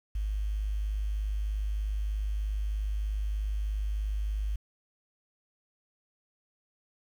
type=tone with quantisation; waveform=sine; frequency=51.6 Hz; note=G#1; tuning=10 cents flat; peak=-28 dBFS; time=0.15-4.56 s; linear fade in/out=5 ms; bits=9; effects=none